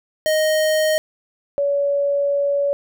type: tone pair in turn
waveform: square / sine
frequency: 622.3 / 566.5 Hz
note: D#5 / C#5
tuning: 0 / +37 cents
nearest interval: major second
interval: 163 cents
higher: first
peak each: -16 dBFS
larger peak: neither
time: 0.26-0.98 / 1.58-2.73 s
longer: second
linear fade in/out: 0 ms
effects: none